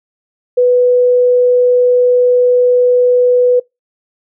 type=tone; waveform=sine; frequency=494.5 Hz; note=B4; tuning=2 cents sharp; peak=-6 dBFS; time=0.57-3.6 s; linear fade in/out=10 ms; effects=noise-tail reverb RT60 0.2 s tail -25 dB re dry